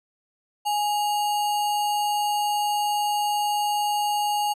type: tone with sample-and-hold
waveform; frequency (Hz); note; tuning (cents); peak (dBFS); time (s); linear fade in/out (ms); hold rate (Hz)
sine; 830.6; G#5; 0; -21; 0.65-4.54; 20; 3675
effects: resampled to 32000 Hz